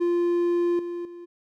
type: tone with level steps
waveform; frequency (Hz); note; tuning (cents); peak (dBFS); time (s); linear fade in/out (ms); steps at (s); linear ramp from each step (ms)
triangle; 347.3; F4; -10; -18 / -27 / -36; 0-1.26; 20; 0.79 / 1.05; 2
effects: none